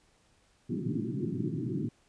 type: band-pass noise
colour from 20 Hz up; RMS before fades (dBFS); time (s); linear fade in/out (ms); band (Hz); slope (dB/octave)
pink; -33; 0.69-1.89; 10; 110 to 380; 96
effects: pink hiss -67 dBFS RMS until 2.08 s + resampled to 22050 Hz